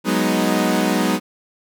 sawtooth chord, G# minor seventh, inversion third, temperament equal, 185 / 207.7 / 246.9 / 311.1 Hz, F#3 / G#3 / B3 / D#4, 0 / 0 / 0 / 0 cents, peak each -18 dBFS, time 0.04-1.2 s, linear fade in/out 50 ms, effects none

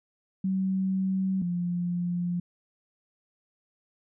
sine tone pair in turn, 190 / 175.55 Hz, F#3 / F3, +46 / +9 cents, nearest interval minor second, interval 137 cents, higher first, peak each -24 / -26 dBFS, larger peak first, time 0.44-1.42 / 1.42-2.4 s, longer neither, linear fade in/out 5 ms, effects none

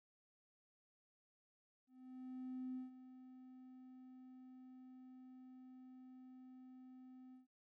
triangle tone with ADSR envelope, 256.2 Hz, C4, 36 cents flat, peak -39 dBFS, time 1.87-7.47 s, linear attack 880 ms, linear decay 150 ms, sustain -15 dB, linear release 130 ms, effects tanh soft clip ceiling -40 dBFS

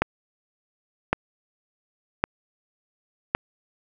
click train, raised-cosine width 0.5 ms, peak -4 dBFS, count 4, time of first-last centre 0.02-3.35 s, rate 0.901 Hz, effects none

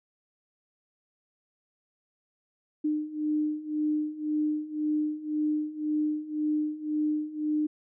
sine beating tone pair, 302.2 / 304.1 Hz, D4 / D#4, +50 / -40 cents, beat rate 1.9 Hz, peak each -31 / -28 dBFS, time 2.84-7.67 s, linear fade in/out 10 ms, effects none

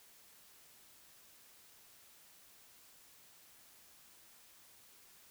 silence, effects white hiss -62 dBFS RMS until 5.3 s

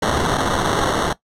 violet noise with sample-and-hold, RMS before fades -19 dBFS, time 0.02-1.13 s, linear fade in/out 5 ms, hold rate 2450 Hz, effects noise-tail reverb RT60 0.1 s tail -17 dB re dry + low-pass 9000 Hz 12 dB/octave

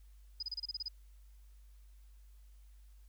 sine tone bursts, 4978 Hz, D#8, in tune, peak -36 dBFS, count 9, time 0.4-0.884 s, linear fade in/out 5 ms, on 28 ms, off 29 ms, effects added 50 Hz sine -55 dBFS peak until 3.08 s + white hiss -74 dBFS RMS until 3.08 s

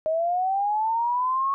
sine linear sweep, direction up, 622.3 to 1107 Hz, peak -21 dBFS, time 0.06-1.54 s, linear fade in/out 0 ms, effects none

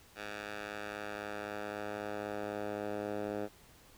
10% pulse tone with band-pass filter sweep, 103.83 Hz, G#2, in tune, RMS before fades -40 dBFS, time 0.15-3.49 s, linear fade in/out 50 ms, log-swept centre 2000 to 500 Hz, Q 0.82, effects pink hiss -60 dBFS RMS until 3.97 s

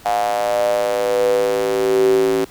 square tone with high-pass filter sweep, 55 Hz, A1, in tune, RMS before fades -17 dBFS, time 0.05-2.45 s, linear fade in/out 10 ms, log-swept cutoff 730 to 340 Hz, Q 9, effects pink hiss -44 dBFS RMS until 2.5 s

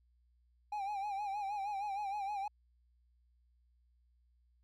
triangle tone with vibrato, 808 Hz, G#5, 48 cents flat, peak -34 dBFS, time 0.72-2.48 s, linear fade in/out 5 ms, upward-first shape sine, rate 6.4 Hz, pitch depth 77 cents each way, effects added 60 Hz sine -68 dBFS peak until 4.63 s

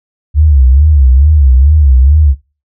sine tone with vibrato, 70 Hz, C#2, 18 cents sharp, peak -3 dBFS, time 0.34-2.35 s, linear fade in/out 50 ms, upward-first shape sine, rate 2.3 Hz, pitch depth 180 cents each way, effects noise-tail reverb RT60 0.3 s tail -17 dB re dry

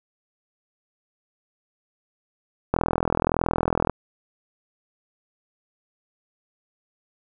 click train, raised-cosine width 1 ms, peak -6 dBFS, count 49, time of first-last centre 2.74-3.897 s, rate 41.5 Hz, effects none

